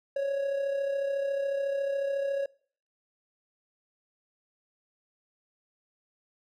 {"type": "tone with amplitude modulation", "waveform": "triangle", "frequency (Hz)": 554.4, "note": "C#5", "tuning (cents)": 0, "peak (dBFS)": -23, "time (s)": [0.16, 2.46], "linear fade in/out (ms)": 5, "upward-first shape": "sine", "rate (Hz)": 34, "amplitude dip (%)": 45, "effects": ["noise-tail reverb RT60 0.5 s tail -23 dB re dry"]}